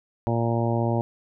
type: harmonic tone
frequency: 116.54 Hz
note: A#2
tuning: in tune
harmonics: 1 / 2 / 3 / 4 / 5 / 6 / 7 / 8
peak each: -24 / -28 / -29 / -34 / -30 / -34 / -33 / -35 dBFS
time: 0.27-1.01 s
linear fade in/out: 0 ms
effects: none

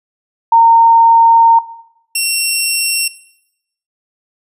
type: tone pair in turn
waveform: sine / 10% pulse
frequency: 918 / 2727 Hz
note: A#5 / F7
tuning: -27 / -42 cents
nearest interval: octave + perfect fifth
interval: 1885 cents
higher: second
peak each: -4 dBFS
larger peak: neither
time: 0.52-1.59 / 2.15-3.08 s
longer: first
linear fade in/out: 5 ms
effects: noise-tail reverb RT60 0.8 s tail -17 dB re dry + resampled to 32000 Hz

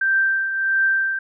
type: tone with tremolo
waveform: sine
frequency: 1568 Hz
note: G6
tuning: in tune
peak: -14 dBFS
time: 0.01-1.19 s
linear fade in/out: 5 ms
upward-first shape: triangle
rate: 1.5 Hz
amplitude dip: 60%
effects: none

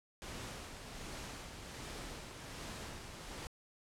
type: noise with tremolo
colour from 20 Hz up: pink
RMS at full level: -45 dBFS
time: 0.22-3.47 s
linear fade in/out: 0 ms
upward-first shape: sine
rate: 1.3 Hz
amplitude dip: 40%
effects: low-pass 9000 Hz 12 dB/octave

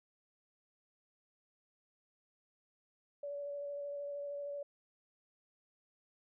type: tone with vibrato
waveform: sine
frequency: 572 Hz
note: D5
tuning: 46 cents flat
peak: -39 dBFS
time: 3.23-4.63 s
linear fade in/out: 5 ms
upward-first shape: square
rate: 13 Hz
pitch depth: 11 cents each way
effects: none

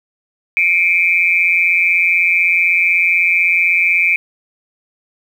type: tone with amplitude modulation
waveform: sine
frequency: 2349 Hz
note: D7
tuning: in tune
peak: -6 dBFS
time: 0.57-4.16 s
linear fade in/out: 0 ms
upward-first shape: sine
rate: 176 Hz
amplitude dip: 95%
effects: 7-bit

